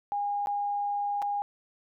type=tone with dropouts; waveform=sine; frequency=815 Hz; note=G#5; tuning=33 cents flat; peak=-27 dBFS; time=0.12-1.42 s; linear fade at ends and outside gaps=0 ms; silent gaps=0.46-0.471 / 1.219-1.224 s; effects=none